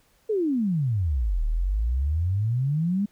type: exponential two-way sweep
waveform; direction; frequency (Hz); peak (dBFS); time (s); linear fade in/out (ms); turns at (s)
sine; down then up; 455.3 to 36.7 to 210.1; -21; 0.29-3.06; 10; 1.44
effects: pink hiss -63 dBFS RMS until 3.11 s